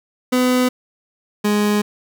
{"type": "tone pair in turn", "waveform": "30% pulse", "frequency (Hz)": [251.7, 208], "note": ["B3", "G#3"], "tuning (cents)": [33, 3], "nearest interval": "minor third", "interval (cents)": 330, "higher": "first", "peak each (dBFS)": [-11, -12], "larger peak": "first", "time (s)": [[0.32, 0.69], [1.44, 1.82]], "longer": "second", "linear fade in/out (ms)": 10, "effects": []}